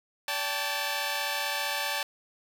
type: chord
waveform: 10% pulse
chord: D suspended fourth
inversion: none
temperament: equal with one note detuned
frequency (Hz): 574.9 / 784 / 880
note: D5 / G5 / A5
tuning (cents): -37 / 0 / 0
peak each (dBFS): -26 / -27 / -23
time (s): 0.28-2.03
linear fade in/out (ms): 2
effects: none